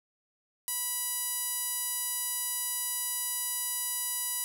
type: tone with band-pass filter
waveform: sawtooth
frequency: 980 Hz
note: B5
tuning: 14 cents flat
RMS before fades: -33 dBFS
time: 0.68-4.44 s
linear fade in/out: 0 ms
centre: 11000 Hz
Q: 2.8
effects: none